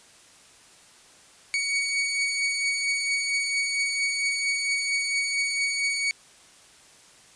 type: beating tone pair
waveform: sawtooth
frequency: 2238 / 2242.4 Hz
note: C#7 / C#7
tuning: +16 / +19 cents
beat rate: 4.4 Hz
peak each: -30 / -21 dBFS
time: 1.54-6.11 s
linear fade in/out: 0 ms
effects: white hiss -53 dBFS RMS until 7.35 s + resampled to 22050 Hz